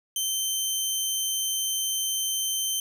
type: tone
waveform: 15% pulse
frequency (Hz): 3104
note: G7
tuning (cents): -18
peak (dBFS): -18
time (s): 0.16-2.8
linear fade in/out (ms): 2
effects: none